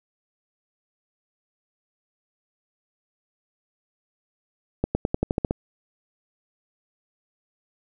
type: accelerating click train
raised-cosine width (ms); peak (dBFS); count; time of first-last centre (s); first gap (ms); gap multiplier
2; -8; 9; 4.84-5.509; 110; 0.92
effects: none